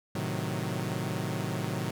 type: chord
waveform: sawtooth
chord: A diminished seventh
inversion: none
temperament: equal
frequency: 110 / 130.81 / 155.56 / 185 Hz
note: A2 / C3 / Eb3 / Gb3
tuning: 0 / 0 / 0 / 0 cents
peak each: -32 dBFS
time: 0.15-1.91 s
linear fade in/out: 5 ms
effects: none